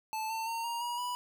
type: tone with pitch steps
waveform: square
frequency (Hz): 875 / 895.5 / 916.4 / 937.8 / 959.7 / 982.2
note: A5 / A5 / A#5 / A#5 / B5 / B5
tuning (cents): -10 / +30 / -30 / +10 / -50 / -10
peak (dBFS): -34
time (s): 0.13-1.15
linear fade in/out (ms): 0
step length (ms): 170
effects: none